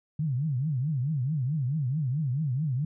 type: tone with vibrato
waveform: sine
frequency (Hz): 140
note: C#3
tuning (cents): +18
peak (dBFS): -25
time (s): 0.19-2.85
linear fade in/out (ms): 5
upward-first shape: triangle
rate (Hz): 4.6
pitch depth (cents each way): 290
effects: none